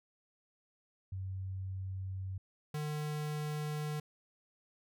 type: tone pair in turn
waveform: sine / square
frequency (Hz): 94.9 / 150.64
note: F#2 / D3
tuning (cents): +44 / +44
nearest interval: minor sixth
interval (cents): 800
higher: second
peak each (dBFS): -37 / -36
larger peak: second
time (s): 1.12-2.38 / 2.74-4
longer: neither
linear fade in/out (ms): 5
effects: none